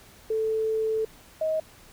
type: tone pair in turn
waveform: sine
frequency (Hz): 440 / 630.8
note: A4 / D#5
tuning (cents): 0 / +24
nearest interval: tritone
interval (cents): 624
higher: second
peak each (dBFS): -23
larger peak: neither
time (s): 0.3-1.05 / 1.41-1.6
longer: first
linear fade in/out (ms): 5
effects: pink hiss -52 dBFS RMS until 1.92 s